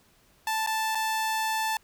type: tone with dropouts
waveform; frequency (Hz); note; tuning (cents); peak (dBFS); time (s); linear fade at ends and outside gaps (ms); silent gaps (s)
sawtooth; 880; A5; 0; -22; 0.47-1.77; 2; 0.664-0.672 / 0.949-0.953
effects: pink hiss -62 dBFS RMS until 1.83 s